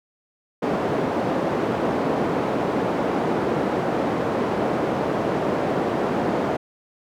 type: band-pass noise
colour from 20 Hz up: white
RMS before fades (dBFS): -23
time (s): 0.62-6.57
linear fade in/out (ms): 10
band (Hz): 170 to 590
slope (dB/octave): 12
effects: none